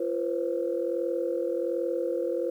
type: tone cluster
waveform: sine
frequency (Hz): 344.4 / 487.7 / 529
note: F4 / B4 / C5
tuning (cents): -24 / -22 / +19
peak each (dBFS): -30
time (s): 0-2.5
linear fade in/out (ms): 5
effects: tanh soft clip ceiling -16 dBFS + 10-bit